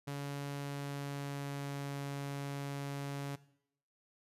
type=tone with pitch glide; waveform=sawtooth; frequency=141.7 to 140.64 Hz; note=C#3 to C#3; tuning=+38 to +25 cents; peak=-34 dBFS; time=0.07-3.36 s; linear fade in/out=10 ms; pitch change=-13 cents; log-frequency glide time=0.55-2.01 s; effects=noise-tail reverb RT60 0.7 s tail -18 dB re dry + resampled to 32000 Hz